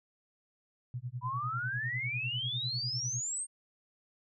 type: tone with tremolo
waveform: sine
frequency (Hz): 123.47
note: B2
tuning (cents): 0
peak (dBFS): -33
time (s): 0.94-3.21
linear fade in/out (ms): 0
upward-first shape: sine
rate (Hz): 10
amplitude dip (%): 100
type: exponential sweep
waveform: sine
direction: up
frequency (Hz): 970 to 8740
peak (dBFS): -33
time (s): 1.21-3.47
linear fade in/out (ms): 50
effects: none